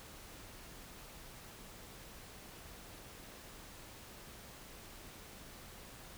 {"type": "silence", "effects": ["pink hiss -53 dBFS RMS until 6.17 s"]}